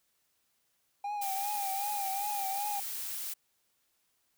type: tone with vibrato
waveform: triangle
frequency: 802 Hz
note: G5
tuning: 39 cents sharp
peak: -31 dBFS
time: 1.04-2.8 s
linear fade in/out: 5 ms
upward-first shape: triangle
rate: 2.6 Hz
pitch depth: 79 cents each way
type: noise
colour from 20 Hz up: blue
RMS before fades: -38 dBFS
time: 1.21-3.34 s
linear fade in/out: 10 ms
effects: white hiss -75 dBFS RMS until 4.37 s